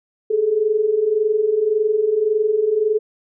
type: tone pair together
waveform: sine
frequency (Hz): 411.8 / 433.6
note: G#4 / A4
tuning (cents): -15 / -25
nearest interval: minor second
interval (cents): 90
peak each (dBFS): -21 / -16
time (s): 0.3-2.99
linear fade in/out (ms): 10
effects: none